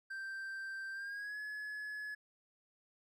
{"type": "tone with pitch glide", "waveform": "triangle", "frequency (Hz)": [1568, 1700.1], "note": ["G6", "G#6"], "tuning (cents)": [0, 40], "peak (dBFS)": -39, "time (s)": [0.1, 2.15], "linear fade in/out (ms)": 10, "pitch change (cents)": 140, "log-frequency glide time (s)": [0.92, 1.39], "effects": []}